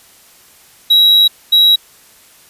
triangle tone bursts at uneven times, 3867 Hz, B7, 37 cents flat, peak -4 dBFS, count 2, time 0.9-1.28 / 1.52-1.76 s, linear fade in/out 10 ms, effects white hiss -45 dBFS RMS until 2.49 s + resampled to 32000 Hz

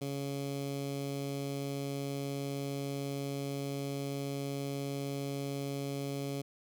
15% pulse tone with notch filter, 139.6 Hz, C#3, 13 cents sharp, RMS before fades -37 dBFS, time 0.01-6.42 s, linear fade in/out 10 ms, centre 1500 Hz, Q 1, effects none

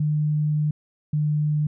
sine tone pair in turn, 150.9 / 150.34 Hz, D3 / D3, +47 / +41 cents, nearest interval unison, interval 6 cents, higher first, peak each -19 dBFS, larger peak neither, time 0-0.71 / 1.13-1.67 s, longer first, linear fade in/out 5 ms, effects none

